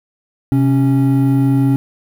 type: tone pair together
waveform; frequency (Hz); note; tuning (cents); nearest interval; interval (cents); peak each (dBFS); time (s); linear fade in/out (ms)
triangle; 130 / 275.5; C3 / C#4; -11 / -11; octave + minor second; 1300; -11; 0.52-1.76; 0
effects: 7-bit